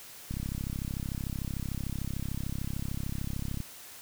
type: click train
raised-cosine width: 5 ms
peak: -22 dBFS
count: 111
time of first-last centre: 0.31-3.603 s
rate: 33.4 Hz
effects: white hiss -48 dBFS RMS until 4.01 s